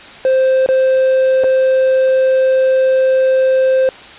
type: tone with dropouts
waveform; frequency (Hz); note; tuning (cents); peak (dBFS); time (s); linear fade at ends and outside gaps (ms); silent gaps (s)
triangle; 523.3; C5; 0; -7; 0.25-3.89; 1; 0.662-0.688 / 1.437-1.442
effects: white hiss -35 dBFS RMS until 4.18 s + resampled to 8000 Hz